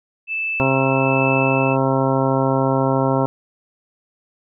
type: tone with tremolo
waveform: sine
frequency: 2634 Hz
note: E7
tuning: 2 cents flat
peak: -20 dBFS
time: 0.27-1.77 s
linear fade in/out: 50 ms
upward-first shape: sine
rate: 1.2 Hz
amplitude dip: 35%
type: harmonic tone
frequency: 133.8 Hz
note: C3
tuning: 39 cents sharp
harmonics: 1 / 2 / 3 / 4 / 5 / 6 / 7 / 8 / 10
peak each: -21 / -21 / -24 / -22 / -25 / -29 / -24 / -29 / -30 dBFS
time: 0.6-3.26 s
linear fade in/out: 0 ms
effects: none